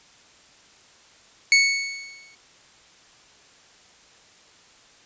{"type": "tone with exponential decay", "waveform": "sawtooth", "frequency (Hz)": 2215, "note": "C#7", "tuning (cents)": -2, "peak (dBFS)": -8, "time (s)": [1.52, 2.35], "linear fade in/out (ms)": 1, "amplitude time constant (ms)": 180, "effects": ["white hiss -53 dBFS RMS until 5.05 s", "resampled to 16000 Hz"]}